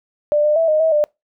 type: tone with pitch steps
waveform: sine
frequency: 593 / 601 / 656 / 617 / 643 / 597 Hz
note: D5 / D5 / E5 / D#5 / E5 / D5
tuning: +17 / +40 / -9 / -15 / -43 / +28 cents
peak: -12 dBFS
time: 0.32-1.04 s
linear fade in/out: 0 ms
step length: 120 ms
effects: noise-tail reverb RT60 0.2 s tail -26 dB re dry